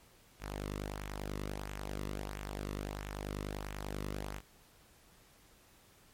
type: tone with flanger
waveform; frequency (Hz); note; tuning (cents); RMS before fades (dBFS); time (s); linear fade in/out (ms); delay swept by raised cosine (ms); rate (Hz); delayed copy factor
sawtooth; 50.2; G1; +42; -41; 0.39-4.42; 50; 0.2 to 1.3; 1.5; -0.55
effects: pink hiss -63 dBFS RMS until 6.13 s + MP3 64 kbps